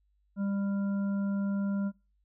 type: harmonic tone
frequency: 198.8 Hz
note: G3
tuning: 25 cents sharp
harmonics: 1 / 3 / 5 / 7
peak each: -28 / -44 / -53 / -48 dBFS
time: 0.36-1.92 s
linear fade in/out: 50 ms
effects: noise-tail reverb RT60 0.3 s tail -22 dB re dry + added 50 Hz sine -68 dBFS peak until 2.24 s